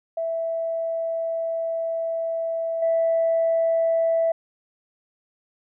sine tone with level steps, 659.3 Hz, E5, in tune, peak -23 / -17 dBFS, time 0.17-4.32 s, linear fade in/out 5 ms, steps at 2.82 s, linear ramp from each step 5 ms, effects tanh soft clip ceiling -13 dBFS

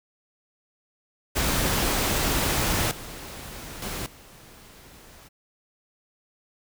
pink noise with level steps, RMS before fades -24 / -39 / -32 / -49 dBFS, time 1.35-5.29 s, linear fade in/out 20 ms, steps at 2.91 / 3.82 / 4.06 s, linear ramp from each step 2 ms, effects none

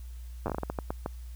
slowing click train, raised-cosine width 1 ms, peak -17 dBFS, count 12, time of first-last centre 0.46-1.061 s, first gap 9 ms, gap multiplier 1.33, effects added 60 Hz sine -39 dBFS peak until 1.35 s + white hiss -60 dBFS RMS until 1.35 s

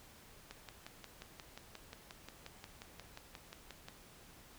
click train, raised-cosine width 0.2 ms, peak -30 dBFS, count 20, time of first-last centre 0.51-3.885 s, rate 5.63 Hz, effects pink hiss -59 dBFS RMS until 4.58 s

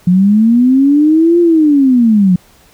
sine linear two-way sweep, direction up then down, 174.61 to 349.2 to 174.61 Hz, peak -5 dBFS, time 0.07-2.36 s, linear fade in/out 5 ms, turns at 1.4 s, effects pink hiss -46 dBFS RMS until 2.73 s

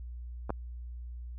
clicks, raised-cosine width 1 ms, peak -23 / -18 dBFS, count 2, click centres 0.495 / 0.504 s, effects added 60 Hz sine -39 dBFS peak until 1.38 s

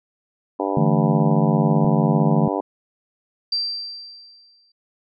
harmonic tone, 98 Hz, G2, in tune, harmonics 3 / 4 / 5 / 6 / 7 / 8 / 9 / 10, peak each -26 / -27 / -28 / -29 / -29 / -30 / -31 / -31 dBFS, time 0.59-2.61 s, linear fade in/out 10 ms
sine chord, D suspended second, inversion none, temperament equal, 146.83 / 164.81 / 220 Hz, D3 / E3 / A3, 0 / 0 / 0 cents, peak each -20 dBFS, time 0.77-2.48 s, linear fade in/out 2 ms
click, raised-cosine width 2 ms, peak -17 dBFS, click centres 1.847 s
sine tone with exponential decay, 4699 Hz, D8, in tune, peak -18 dBFS, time 3.52-4.72 s, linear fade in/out 5 ms, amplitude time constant 260 ms
effects none

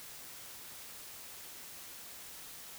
silence, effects white hiss -49 dBFS RMS until 2.78 s

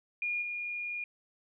sine tone with level steps, 2428 Hz, D#7, 43 cents flat, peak -30 / -34 dBFS, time 0.22-1.04 s, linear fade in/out 2 ms, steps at 0.41 s, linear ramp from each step 20 ms, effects none

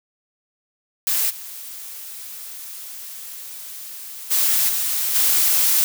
blue noise with level steps, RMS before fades -20 / -35 / -18 / -22 / -17 dBFS, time 1.07-5.84 s, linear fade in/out 0 ms, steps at 1.29 / 4.3 / 4.68 / 5.14 s, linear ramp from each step 20 ms, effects none

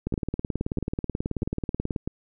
two click trains, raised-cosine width 3 ms, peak -14 / -15 dBFS, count 36 / 4, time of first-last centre 0.07-1.962 / 0.14-2.075 s, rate 18.5 / 1.55 Hz, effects none

